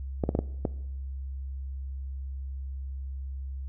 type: clicks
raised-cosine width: 2 ms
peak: -12 dBFS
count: 5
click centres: 0.238 / 0.291 / 0.351 / 0.39 / 0.652 s
effects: noise-tail reverb RT60 0.9 s tail -20 dB re dry + added 67 Hz sine -33 dBFS peak until 3.68 s